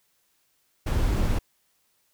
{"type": "noise", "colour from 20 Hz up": "brown", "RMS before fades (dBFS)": -23, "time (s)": [0.86, 1.39], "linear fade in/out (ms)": 10, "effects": ["white hiss -69 dBFS RMS until 2.13 s"]}